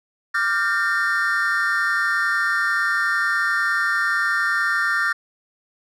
triangle chord, G minor seventh, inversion second, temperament equal with one note detuned, 1174.7 / 1396.9 / 1568 / 1816.8 Hz, D6 / F6 / G6 / Bb6, 0 / 0 / 0 / -45 cents, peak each -26 / -21 / -24 / -20 dBFS, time 0.34-5.13 s, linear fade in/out 10 ms, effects none

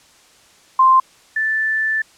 sine tone pair in turn, 1046.5 / 1760 Hz, C6 / A6, 0 / 0 cents, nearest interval major sixth, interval 900 cents, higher second, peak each -8 / -16 dBFS, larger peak first, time 0.79-1 / 1.36-2.02 s, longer second, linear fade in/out 5 ms, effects white hiss -50 dBFS RMS until 2.17 s + low-pass 8000 Hz 12 dB/octave

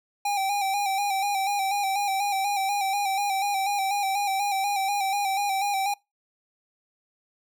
square tone with vibrato, 794 Hz, G5, 22 cents sharp, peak -24 dBFS, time 0.25-5.94 s, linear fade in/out 5 ms, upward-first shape square, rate 4.1 Hz, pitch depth 44 cents each way, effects noise-tail reverb RT60 0.2 s tail -23 dB re dry

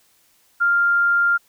sine tone, 1396.9 Hz, F6, in tune, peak -14 dBFS, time 0.6-1.38 s, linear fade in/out 20 ms, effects white hiss -59 dBFS RMS until 1.48 s

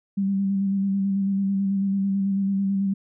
sine tone with vibrato, 196 Hz, G3, in tune, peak -20 dBFS, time 0.17-2.94 s, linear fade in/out 10 ms, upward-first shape square, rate 9.1 Hz, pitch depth 20 cents each way, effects none

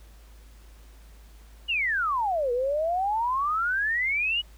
sine exponential two-way sweep, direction down then up, 2960 to 473.4 to 2960 Hz, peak -23 dBFS, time 1.68-4.42 s, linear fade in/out 20 ms, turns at 2.52 s, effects added 53 Hz sine -47 dBFS peak until 4.57 s + pink hiss -58 dBFS RMS until 4.57 s

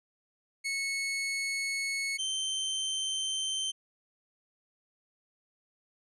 sawtooth tone pair in turn, 2200 / 3111 Hz, C#7 / G7, -14 / -14 cents, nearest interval tritone, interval 600 cents, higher second, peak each -27 dBFS, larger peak neither, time 0.64-2.18 / 2.18-3.72 s, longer neither, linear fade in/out 20 ms, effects resampled to 24000 Hz

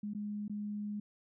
sine tone with dropouts, 207.7 Hz, G#3, in tune, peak -36 dBFS, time 0.03-1 s, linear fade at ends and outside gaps 5 ms, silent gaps 0.136-0.148 / 0.481-0.496 s, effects none

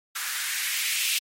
violet noise with band-pass filter sweep, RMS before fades -28 dBFS, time 0.15-1.19 s, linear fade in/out 10 ms, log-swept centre 1400 to 2800 Hz, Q 2.6, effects MP3 64 kbps

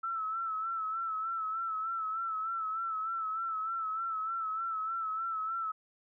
sine tone with vibrato, 1318.5 Hz, E6, in tune, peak -32 dBFS, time 0.03-5.72 s, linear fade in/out 10 ms, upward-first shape sine, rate 3.3 Hz, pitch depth 51 cents each way, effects none

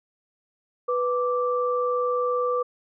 sine tone pair together, 493.9 / 1171.3 Hz, B4 / D6, 0 / -5 cents, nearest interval octave + minor third, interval 1495 cents, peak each -23 / -26 dBFS, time 0.88-2.63 s, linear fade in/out 10 ms, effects none

